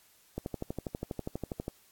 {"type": "click train", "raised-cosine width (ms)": 2, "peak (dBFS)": -21, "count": 17, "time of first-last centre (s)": [0.38, 1.681], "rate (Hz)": 12.3, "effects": ["white hiss -63 dBFS RMS until 1.91 s", "AAC 64 kbps"]}